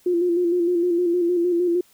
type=tone with vibrato; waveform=sine; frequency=349.2 Hz; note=F4; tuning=in tune; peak=-17 dBFS; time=0.06-1.81 s; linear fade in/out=5 ms; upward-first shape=square; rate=6.5 Hz; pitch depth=40 cents each way; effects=white hiss -57 dBFS RMS until 1.93 s